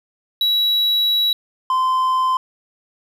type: tone pair in turn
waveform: triangle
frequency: 3900 / 1033 Hz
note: B7 / C6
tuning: -23 / -22 cents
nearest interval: octave + major seventh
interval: 2299 cents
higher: first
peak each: -13 dBFS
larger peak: neither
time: 0.41-1.33 / 1.7-2.37 s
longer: first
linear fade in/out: 2 ms
effects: none